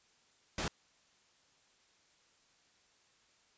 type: noise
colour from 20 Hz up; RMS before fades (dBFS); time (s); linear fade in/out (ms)
pink; -36; 0.58-0.68; 2
effects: white hiss -69 dBFS RMS until 3.57 s + resampled to 16000 Hz